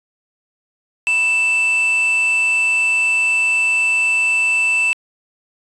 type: tone with quantisation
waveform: triangle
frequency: 2652 Hz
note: E7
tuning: 10 cents sharp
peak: -12 dBFS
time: 1.07-4.93 s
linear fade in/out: 0 ms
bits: 4
effects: resampled to 24000 Hz